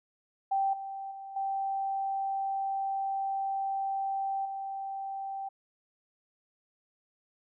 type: tone with level steps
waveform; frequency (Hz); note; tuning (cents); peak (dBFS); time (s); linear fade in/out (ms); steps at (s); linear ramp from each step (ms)
sine; 781; G5; -7; -25 / -36 / -40 / -29 / -34; 0.51-5.49; 10; 0.73 / 1.11 / 1.36 / 4.45; 5
effects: none